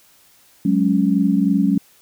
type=chord; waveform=sine; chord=F# suspended second; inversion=none; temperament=just; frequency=185 / 208.1 / 277.5 Hz; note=F#3 / G#3 / C#4; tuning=0 / +4 / +2 cents; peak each=-18 dBFS; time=0.65-1.78 s; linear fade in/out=5 ms; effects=white hiss -53 dBFS RMS until 2.01 s